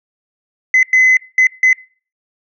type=tone bursts at uneven times; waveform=sine; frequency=2033 Hz; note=B6; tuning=50 cents sharp; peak=-5 dBFS; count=4; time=0.74-0.83 / 0.93-1.17 / 1.38-1.47 / 1.63-1.73 s; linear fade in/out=2 ms; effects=noise-tail reverb RT60 0.4 s tail -23 dB re dry + tanh soft clip ceiling -4 dBFS